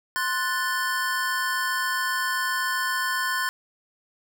square chord, F# diminished, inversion second, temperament equal, 1046.5 / 1480 / 1760 Hz, C6 / F#6 / A6, 0 / 0 / 0 cents, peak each -29 dBFS, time 0.16-3.49 s, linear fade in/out 0 ms, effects none

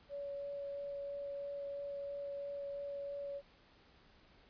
sine tone with vibrato, 565 Hz, C#5, 33 cents sharp, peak -40 dBFS, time 0.09-3.42 s, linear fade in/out 50 ms, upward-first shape sine, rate 3 Hz, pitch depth 8 cents each way, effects pink hiss -65 dBFS RMS until 4.49 s + resampled to 11025 Hz

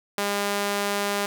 sawtooth tone with high-pass filter, 202.5 Hz, G#3, 43 cents flat, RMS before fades -26 dBFS, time 0.18-1.26 s, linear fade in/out 2 ms, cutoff 420 Hz, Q 0.59, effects none

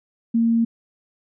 sine tone, 230 Hz, A#3, 23 cents flat, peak -15 dBFS, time 0.34-0.65 s, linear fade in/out 10 ms, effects none

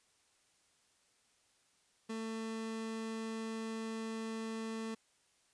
30% pulse tone, 223.3 Hz, A3, 26 cents sharp, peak -36 dBFS, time 2.09-4.95 s, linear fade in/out 10 ms, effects white hiss -72 dBFS RMS until 5.53 s + resampled to 22050 Hz

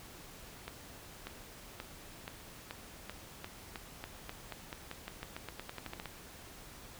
accelerating click train, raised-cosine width 0.3 ms, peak -25 dBFS, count 24, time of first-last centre 0.68-6.057 s, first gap 590 ms, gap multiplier 0.9, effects pink hiss -52 dBFS RMS until 6.99 s

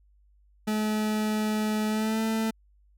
40% pulse tone with pitch glide, 214.4 to 221.8 Hz, A3 to A3, -45 to +14 cents, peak -24 dBFS, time 0.67-2.51 s, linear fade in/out 10 ms, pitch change +59 cents, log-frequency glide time 1.88-2.21 s, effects added 50 Hz sine -58 dBFS peak until 2.97 s

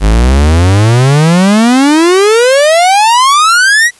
45% pulse exponential sweep, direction up, 49 to 1975.5 Hz, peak -4 dBFS, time 0-3.91 s, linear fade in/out 50 ms, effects white hiss -42 dBFS RMS until 3.99 s + resampled to 24000 Hz

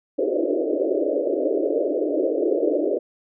pink band-pass noise, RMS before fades -22 dBFS, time 0.18-2.99 s, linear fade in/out 10 ms, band 290 to 620 Hz, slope 96 dB/octave, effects none

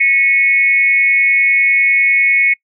sine tone with amplitude modulation, 2200 Hz, C#7, 14 cents flat, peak -5 dBFS, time 0-2.54 s, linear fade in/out 10 ms, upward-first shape sine, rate 270 Hz, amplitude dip 75%, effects noise-tail reverb RT60 0.1 s tail -26 dB re dry

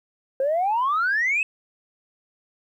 sine exponential sweep, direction up, 521 to 2637 Hz, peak -18 dBFS, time 0.4-1.43 s, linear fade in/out 2 ms, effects tanh soft clip ceiling -16 dBFS + 10-bit

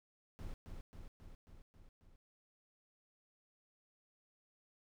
brown noise with echo, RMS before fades -45 dBFS, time 0.39-0.54 s, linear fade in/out 0 ms, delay 270 ms, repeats 6, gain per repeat -3 dB, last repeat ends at 2.16 s, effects none

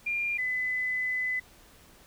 sine tone pair in turn, 2400 / 2010 Hz, D7 / B6, +37 / +30 cents, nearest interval minor third, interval 307 cents, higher first, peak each -27 / -27 dBFS, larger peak neither, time 0.06-0.38 / 0.38-1.4 s, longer second, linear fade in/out 10 ms, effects pink hiss -56 dBFS RMS until 2.06 s

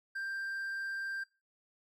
triangle tone, 1581 Hz, G6, 14 cents sharp, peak -34 dBFS, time 0.15-1.24 s, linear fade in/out 10 ms, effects noise-tail reverb RT60 0.3 s tail -20 dB re dry

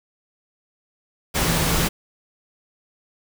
sine tone in noise, 166.6 Hz, E3, 19 cents sharp, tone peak -24 dBFS, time 1.46-1.87 s, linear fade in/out 20 ms, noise pink, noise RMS -21 dBFS, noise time 1.34-1.89 s, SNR -6 dB, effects none

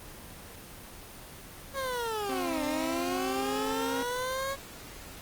20% pulse linear two-way sweep, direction down then up, 554.4 to 295.2 to 554.4 Hz, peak -26 dBFS, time 1.73-4.57 s, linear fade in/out 50 ms, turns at 2.64 s
sawtooth tone with pitch glide, 264.7 to 266.8 Hz, C4 to C4, +20 to +34 cents, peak -29 dBFS, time 2.29-4.03 s, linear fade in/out 5 ms, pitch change +14 cents, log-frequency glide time 3.49-3.65 s
effects pink hiss -46 dBFS RMS until 5.21 s + Opus 24 kbps

